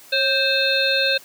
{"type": "harmonic tone with a mistuned harmonic", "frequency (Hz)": 523.3, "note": "C5", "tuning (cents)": 0, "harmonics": [1, 3, 5, 7, 8], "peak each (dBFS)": [-23, -23, -23, -23, -23], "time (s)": [0.12, 1.18], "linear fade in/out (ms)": 10, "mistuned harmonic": 1, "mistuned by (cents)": 69, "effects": ["white hiss -46 dBFS RMS until 1.24 s", "high-pass 150 Hz 12 dB/octave"]}